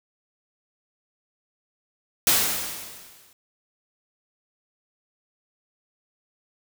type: noise with exponential decay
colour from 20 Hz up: white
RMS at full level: -17 dBFS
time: 2.27-3.33 s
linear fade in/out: 2 ms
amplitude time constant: 230 ms
effects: none